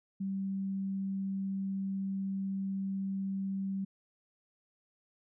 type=tone; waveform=sine; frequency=194 Hz; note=G3; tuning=18 cents flat; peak=-32 dBFS; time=0.2-3.85 s; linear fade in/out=10 ms; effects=none